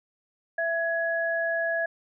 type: tone pair together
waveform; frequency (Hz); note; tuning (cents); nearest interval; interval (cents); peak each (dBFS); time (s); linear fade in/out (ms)
sine; 665 / 1675.7; E5 / G#6; +15 / +15; octave + major third; 1600; -27; 0.58-1.86; 5
effects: none